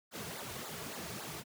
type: noise with flanger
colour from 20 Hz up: pink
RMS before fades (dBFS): -43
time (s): 0.11-1.44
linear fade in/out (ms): 50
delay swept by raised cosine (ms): 0.34 to 3.94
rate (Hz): 3.6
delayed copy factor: -1
effects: high-pass 100 Hz 12 dB/octave